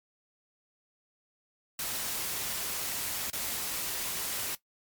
white noise with dropouts, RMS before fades -34 dBFS, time 1.79-4.55 s, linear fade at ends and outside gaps 2 ms, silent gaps 3.301-3.331 s, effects noise-tail reverb RT60 0.1 s tail -17 dB re dry + MP3 96 kbps

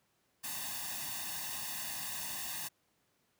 white noise with comb filter, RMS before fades -40 dBFS, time 0.43-2.69 s, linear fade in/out 20 ms, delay 1.1 ms, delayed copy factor +1, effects pink hiss -75 dBFS RMS until 3.39 s + high-pass 100 Hz 12 dB/octave

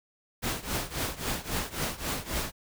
pink noise with tremolo, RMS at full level -29 dBFS, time 0.42-2.52 s, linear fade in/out 20 ms, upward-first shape triangle, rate 3.7 Hz, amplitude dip 90%, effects none

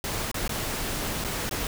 pink noise with dropouts, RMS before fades -30 dBFS, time 0.04-1.67 s, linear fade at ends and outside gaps 1 ms, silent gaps 0.315-0.343 / 0.478-0.493 / 1.241-1.247 / 1.494-1.511 s, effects none

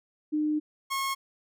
sine / sawtooth tone pair in turn, 303.4 / 1086.5 Hz, D#4 / C#6, -44 / -35 cents, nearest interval octave + minor seventh, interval 2209 cents, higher second, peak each -24 dBFS, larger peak neither, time 0.32-0.6 / 0.9-1.15 s, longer first, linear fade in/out 20 ms, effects none

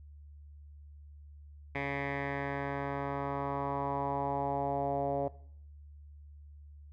10% pulse tone with low-pass filter sweep, 140 Hz, C#3, 18 cents sharp, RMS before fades -34 dBFS, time 1.75-5.28 s, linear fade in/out 2 ms, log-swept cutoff 2200 to 630 Hz, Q 3.6, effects noise-tail reverb RT60 0.6 s tail -18 dB re dry + added 73 Hz sine -49 dBFS peak until 6.92 s

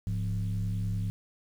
sine tone with frequency modulation, 103.5 Hz, G#2, 5 cents flat, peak -27 dBFS, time 0.07-1.1 s, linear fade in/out 0 ms, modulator 70.2 Hz, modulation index 0.82, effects tanh soft clip ceiling -23 dBFS + 9-bit

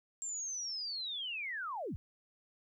sine linear sweep, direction down, 7459 to 49 Hz, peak -37 dBFS, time 0.22-1.96 s, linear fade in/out 0 ms, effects 13-bit

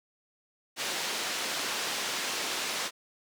white band-pass noise, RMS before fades -33 dBFS, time 0.76-2.91 s, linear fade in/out 50 ms, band 250 to 5300 Hz, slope 12 dB/octave, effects none

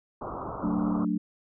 white low-pass noise, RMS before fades -36 dBFS, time 0.21-1.05 s, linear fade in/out 5 ms, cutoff 1300 Hz, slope 96 dB/octave
sine chord, D major, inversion first, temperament equal with one note detuned, 185 / 222.2 / 293.7 Hz, F#3 / A3 / D4, 0 / +17 / 0 cents, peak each -29 dBFS, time 0.63-1.18 s, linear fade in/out 10 ms
effects none

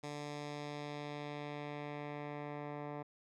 10% pulse tone with low-pass filter sweep, 146.83 Hz, D3, in tune, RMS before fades -44 dBFS, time 0.03-3.03 s, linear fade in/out 10 ms, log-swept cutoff 7100 to 1400 Hz, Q 1.1, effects none

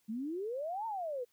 sine exponential two-way sweep, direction up then down, 207.7 to 926 to 469.3 Hz, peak -35 dBFS, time 0.08-1.25 s, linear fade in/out 20 ms, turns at 0.86 s, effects white hiss -74 dBFS RMS until 1.32 s

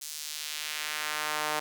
sawtooth tone with high-pass filter sweep, 151.9 Hz, D#3, 41 cents flat, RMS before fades -34 dBFS, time 0.01-1.6 s, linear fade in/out 10 ms, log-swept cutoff 6300 to 750 Hz, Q 1, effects none

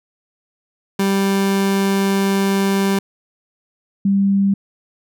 30% pulse / sine tone pair in turn, 196 / 197.36 Hz, G3 / G3, 0 / +12 cents, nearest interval unison, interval 12 cents, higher second, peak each -12 dBFS, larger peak neither, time 0.99-2.99 / 4.05-4.54 s, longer first, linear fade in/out 5 ms, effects none

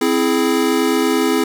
square chord, C augmented, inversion none, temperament equal with one note detuned, 261.6 / 329.6 / 418.7 Hz, C4 / E4 / G#4, 0 / 0 / +14 cents, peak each -19 dBFS, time 0.01-1.44 s, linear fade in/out 5 ms, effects none

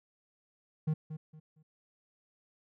triangle tone with echo, 155.56 Hz, D#3, in tune, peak -25 dBFS, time 0.87-0.94 s, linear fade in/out 10 ms, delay 230 ms, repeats 3, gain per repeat -11 dB, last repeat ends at 1.63 s, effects none

